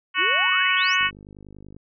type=harmonic tone; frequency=370 Hz; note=F#4; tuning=in tune; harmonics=3 / 4 / 5 / 6 / 7 / 8; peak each=-25 / -25 / -25 / -25 / -25 / -25 dBFS; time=0.14-1.11 s; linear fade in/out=50 ms
type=exponential sweep; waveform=sine; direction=up; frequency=293.7 to 6770 Hz; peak=-30 dBFS; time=0.17-0.97 s; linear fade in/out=50 ms
type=click train; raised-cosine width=3 ms; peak=-31 dBFS; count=39; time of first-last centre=1.01-1.765 s; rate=50.3 Hz
effects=none